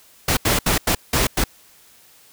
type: noise bursts at uneven times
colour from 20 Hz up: pink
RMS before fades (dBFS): -18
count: 6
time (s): 0.28-0.37 / 0.45-0.59 / 0.66-0.78 / 0.87-0.95 / 1.13-1.27 / 1.37-1.44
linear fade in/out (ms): 5
effects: white hiss -51 dBFS RMS until 2.32 s